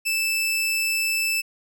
sawtooth tone, 2637 Hz, E7, in tune, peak -18 dBFS, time 0.05-1.42 s, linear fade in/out 20 ms, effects none

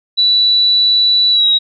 sine tone with pitch glide, 3951 to 3827 Hz, B7 to A#7, 0 to +45 cents, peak -8 dBFS, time 0.17-1.59 s, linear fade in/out 20 ms, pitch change -55 cents, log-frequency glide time 1.31-1.48 s, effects none

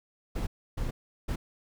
brown noise bursts at uneven times, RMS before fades -31 dBFS, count 3, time 0.35-0.47 / 0.77-0.91 / 1.28-1.36 s, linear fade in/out 10 ms, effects none

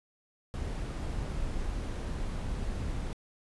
brown noise, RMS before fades -34 dBFS, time 0.54-3.13 s, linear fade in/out 0 ms, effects resampled to 24000 Hz

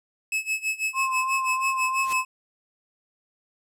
45% pulse tone with tremolo, 2590 Hz, E7, 31 cents flat, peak -22 dBFS, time 0.32-2.25 s, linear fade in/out 2 ms, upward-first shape sine, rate 6.1 Hz, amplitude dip 90%
sine tone with vibrato, 1050 Hz, C6, 6 cents sharp, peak -24 dBFS, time 0.93-2.25 s, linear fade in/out 50 ms, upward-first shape triangle, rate 3 Hz, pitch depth 40 cents each way
white noise with exponential growth, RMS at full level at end -31 dBFS, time 1.94-2.13 s, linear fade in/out 2 ms, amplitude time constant 40 ms
effects low-pass 12000 Hz 12 dB/octave

